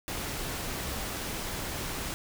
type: noise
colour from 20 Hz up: pink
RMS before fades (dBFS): -35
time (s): 0.08-2.14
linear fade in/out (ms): 0
effects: none